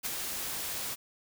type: noise with ADSR envelope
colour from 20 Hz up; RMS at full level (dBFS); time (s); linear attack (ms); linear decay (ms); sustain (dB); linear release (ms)
white; -31; 0.03-0.96; 32; 7; -5; 31
effects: none